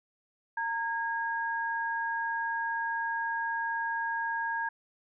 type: tone pair together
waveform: sine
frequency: 919 / 1637.5 Hz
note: A#5 / G#6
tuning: -25 / -25 cents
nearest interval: minor seventh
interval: 1000 cents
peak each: -32 / -32 dBFS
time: 0.57-4.69 s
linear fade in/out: 5 ms
effects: none